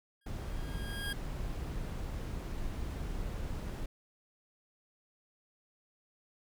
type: tone with exponential growth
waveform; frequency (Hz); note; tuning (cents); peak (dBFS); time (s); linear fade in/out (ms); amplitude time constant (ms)
25% pulse; 1625; G#6; -38; -31; 0.21-1.13; 5; 200
type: noise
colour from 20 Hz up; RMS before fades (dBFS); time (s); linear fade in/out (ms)
brown; -38; 0.26-3.86; 5
effects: none